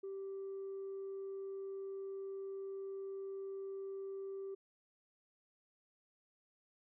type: tone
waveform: sine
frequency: 389.7 Hz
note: G4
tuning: 10 cents flat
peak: -40 dBFS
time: 0.03-4.55 s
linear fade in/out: 10 ms
effects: tanh soft clip ceiling -39 dBFS